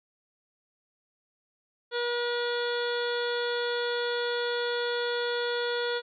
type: harmonic tone with a mistuned harmonic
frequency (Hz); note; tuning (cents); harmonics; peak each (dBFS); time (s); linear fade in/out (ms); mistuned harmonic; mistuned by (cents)
480; B4; -49; 1 / 2 / 3 / 4 / 5 / 6 / 7 / 8 / 9; -29 / -38 / -34 / -41 / -47 / -47 / -37 / -47 / -41; 1.91-6.02; 50; 7; +38
effects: none